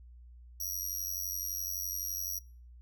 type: tone with amplitude modulation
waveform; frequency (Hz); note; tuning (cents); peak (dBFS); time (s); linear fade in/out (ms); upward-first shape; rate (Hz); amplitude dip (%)
20% pulse; 5730; F8; +44; -25; 0.6-2.39; 5; sine; 91.8; 85
effects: noise-tail reverb RT60 0.4 s tail -23 dB re dry + added 60 Hz sine -50 dBFS peak until 2.81 s